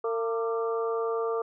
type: harmonic tone with a mistuned harmonic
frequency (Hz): 227.5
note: A#3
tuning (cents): -42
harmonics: 2 / 3 / 4 / 5 / 6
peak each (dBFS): -27 / -37 / -41 / -34 / -46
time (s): 0.04-1.42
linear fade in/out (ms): 5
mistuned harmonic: 5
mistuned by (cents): +63
effects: none